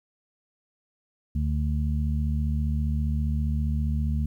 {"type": "harmonic tone", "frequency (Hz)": 75, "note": "D2", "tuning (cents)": 37, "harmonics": [1, 2, 3], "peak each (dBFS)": [-24, -30, -32], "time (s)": [1.35, 4.26], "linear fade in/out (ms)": 5, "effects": ["10-bit"]}